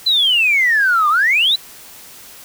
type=exponential two-way sweep; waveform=sine; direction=down then up; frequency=4084 to 1170 to 4084 Hz; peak=-10 dBFS; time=0.06-1.56 s; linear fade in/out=10 ms; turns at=1.09 s; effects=tanh soft clip ceiling -6 dBFS + white hiss -39 dBFS RMS until 2.44 s